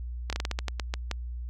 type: slowing click train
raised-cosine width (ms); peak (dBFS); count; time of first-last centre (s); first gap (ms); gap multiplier
0.2; -13; 11; 0.3-1.113; 27; 1.23
effects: added 60 Hz sine -33 dBFS peak until 1.49 s